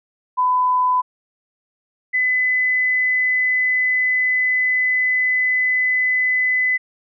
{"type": "tone pair in turn", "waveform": "sine", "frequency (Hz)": [1003, 2011], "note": ["B5", "B6"], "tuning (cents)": [26, 31], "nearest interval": "octave", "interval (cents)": 1205, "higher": "second", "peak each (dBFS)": [-14, -15], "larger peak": "first", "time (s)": [[0.37, 1.02], [2.13, 6.78]], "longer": "second", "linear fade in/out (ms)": 20, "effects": []}